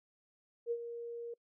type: tone with ADSR envelope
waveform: sine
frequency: 469.9 Hz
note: A#4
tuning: 14 cents sharp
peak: -30 dBFS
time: 0.66-1.34 s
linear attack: 51 ms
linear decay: 60 ms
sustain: -10 dB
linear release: 5 ms
effects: noise-tail reverb RT60 0.1 s tail -25 dB re dry